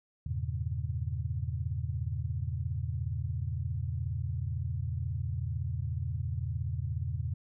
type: chord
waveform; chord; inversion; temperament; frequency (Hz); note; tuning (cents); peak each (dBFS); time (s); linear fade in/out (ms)
sine; E diminished seventh; none; equal with one note detuned; 82.41 / 99.42 / 116.54 / 138.59; E2 / G2 / Bb2 / Db3; 0 / +25 / 0 / 0; -35 / -38 / -36 / -38; 0.26-7.34; 5
effects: none